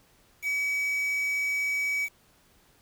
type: tone with quantisation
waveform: triangle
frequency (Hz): 2276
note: C#7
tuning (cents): +45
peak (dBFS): -24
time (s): 0.42-2.09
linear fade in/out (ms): 50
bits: 7
effects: pink hiss -62 dBFS RMS until 2.81 s